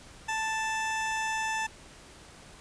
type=tone; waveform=20% pulse; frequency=881 Hz; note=A5; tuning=2 cents sharp; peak=-24 dBFS; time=0.28-1.67 s; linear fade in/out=10 ms; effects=pink hiss -51 dBFS RMS until 2.6 s + resampled to 22050 Hz